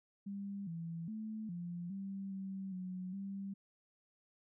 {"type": "tone with pitch steps", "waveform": "sine", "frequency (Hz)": [199.3, 166.4, 217.4, 174, 195.3, 192.8, 183.8, 196.4], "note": ["G3", "E3", "A3", "F3", "G3", "G3", "F#3", "G3"], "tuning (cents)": [29, 17, -21, -6, -6, -28, -11, 4], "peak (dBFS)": -40, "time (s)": [0.26, 3.54], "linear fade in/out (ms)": 10, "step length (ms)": 410, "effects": []}